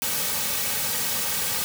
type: noise with comb filter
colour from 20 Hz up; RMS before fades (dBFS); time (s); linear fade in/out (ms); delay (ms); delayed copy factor
white; -26; 0.02-1.64; 0; 2.9; -0.85
effects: none